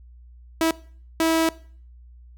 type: tone bursts at uneven times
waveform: sawtooth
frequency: 325 Hz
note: E4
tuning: 24 cents flat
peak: -14 dBFS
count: 2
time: 0.61-0.71 / 1.2-1.49 s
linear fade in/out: 2 ms
effects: noise-tail reverb RT60 0.5 s tail -21 dB re dry + added 60 Hz sine -44 dBFS peak until 2.37 s